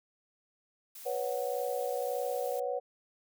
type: noise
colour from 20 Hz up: blue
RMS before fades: -47 dBFS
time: 0.95-2.6 s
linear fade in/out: 5 ms
type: chord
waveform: sine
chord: B suspended second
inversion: none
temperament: just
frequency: 493.9 / 555.6 / 740.8 Hz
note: B4 / C#5 / F#5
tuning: 0 / +4 / +2 cents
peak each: -34 / -35 / -37 dBFS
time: 1.05-2.8 s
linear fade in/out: 20 ms
effects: none